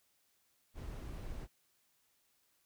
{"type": "noise", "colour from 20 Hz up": "brown", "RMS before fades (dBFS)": -44, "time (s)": [0.74, 1.48], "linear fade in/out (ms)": 50, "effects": ["white hiss -75 dBFS RMS until 2.65 s"]}